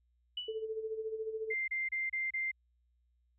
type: tone with exponential decay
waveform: sine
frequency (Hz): 2960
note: F#7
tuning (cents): 0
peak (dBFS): -33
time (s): 0.37-0.65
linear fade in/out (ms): 5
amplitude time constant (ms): 60
type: tone with tremolo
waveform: sine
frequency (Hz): 440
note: A4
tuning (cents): 0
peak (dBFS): -33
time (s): 0.48-1.54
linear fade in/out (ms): 5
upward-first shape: sine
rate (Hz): 14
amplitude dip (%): 65
type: tone bursts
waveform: sine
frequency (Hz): 2093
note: C7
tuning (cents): 0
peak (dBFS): -32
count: 5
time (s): 1.5-2.516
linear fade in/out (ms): 10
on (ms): 180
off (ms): 29
effects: added 60 Hz sine -70 dBFS peak until 3.38 s